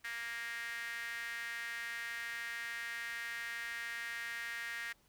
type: tone with high-pass filter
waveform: sawtooth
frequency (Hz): 233.1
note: A#3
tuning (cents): 0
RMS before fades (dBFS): -42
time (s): 0.04-4.93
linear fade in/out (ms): 10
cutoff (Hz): 1800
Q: 6.2
effects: pink hiss -70 dBFS RMS until 5.08 s